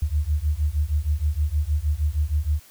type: beating tone pair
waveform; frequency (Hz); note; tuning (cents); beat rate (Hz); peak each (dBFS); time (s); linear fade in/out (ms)
sine; 71.9 / 78.3; D2 / D#2; -36 / +11; 6.4; -23; 0.02-2.6; 5
effects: white hiss -51 dBFS RMS until 2.7 s